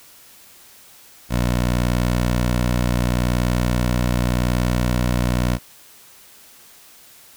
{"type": "tone with pitch glide", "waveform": "15% pulse", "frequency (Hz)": [60.6, 61.02], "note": ["B1", "B1"], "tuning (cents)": [-32, -20], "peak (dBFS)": -11, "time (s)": [1.29, 5.59], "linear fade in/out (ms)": 50, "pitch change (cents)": 12, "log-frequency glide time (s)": [2.19, 4.92], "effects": ["white hiss -47 dBFS RMS until 7.36 s"]}